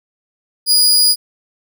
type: tone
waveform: sawtooth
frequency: 4902 Hz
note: D#8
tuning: 27 cents flat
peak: -6 dBFS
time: 0.66-1.16 s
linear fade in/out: 50 ms
effects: none